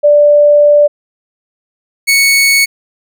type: tone pair in turn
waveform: sine / sawtooth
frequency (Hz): 587.3 / 2217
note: D5 / C#7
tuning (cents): 0 / 0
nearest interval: octave + major seventh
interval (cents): 2300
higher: second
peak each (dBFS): -3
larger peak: neither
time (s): 0.03-0.88 / 2.07-2.66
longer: first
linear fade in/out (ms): 20
effects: none